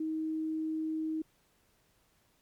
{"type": "tone", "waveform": "sine", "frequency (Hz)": 315.8, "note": "D#4", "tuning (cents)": 26, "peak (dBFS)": -31, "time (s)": [0, 1.22], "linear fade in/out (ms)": 5, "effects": ["pink hiss -70 dBFS RMS until 2.41 s", "MP3 96 kbps"]}